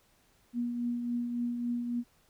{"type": "tone with tremolo", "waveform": "sine", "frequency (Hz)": 240, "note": "B3", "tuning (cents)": -49, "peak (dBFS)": -28, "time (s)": [0.53, 2.04], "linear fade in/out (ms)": 50, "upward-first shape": "triangle", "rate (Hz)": 3.6, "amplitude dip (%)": 45, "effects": ["pink hiss -67 dBFS RMS until 2.29 s"]}